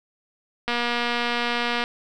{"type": "click train", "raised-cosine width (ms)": 0.3, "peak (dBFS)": -9, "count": 278, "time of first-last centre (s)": [0.68, 1.839], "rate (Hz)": 239, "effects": []}